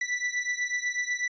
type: beating tone pair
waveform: 45% pulse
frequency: 1968 / 1976.1 Hz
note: B6 / B6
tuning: -7 / 0 cents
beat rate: 8.1 Hz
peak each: -30 / -31 dBFS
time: 0.01-1.28 s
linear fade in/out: 5 ms
effects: resampled to 16000 Hz